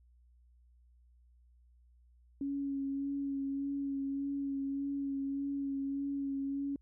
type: tone with vibrato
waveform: sine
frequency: 277.2 Hz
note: C#4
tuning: in tune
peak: -33 dBFS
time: 2.41-6.76 s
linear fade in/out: 2 ms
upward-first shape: sine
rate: 1.7 Hz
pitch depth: 19 cents each way
effects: added 60 Hz sine -61 dBFS peak until 6.81 s